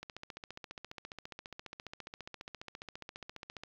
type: click train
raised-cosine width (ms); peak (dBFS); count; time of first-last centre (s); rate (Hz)
0.2; -26; 54; 0.03-3.635; 14.7
effects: low-pass 5000 Hz 12 dB/octave + 10-bit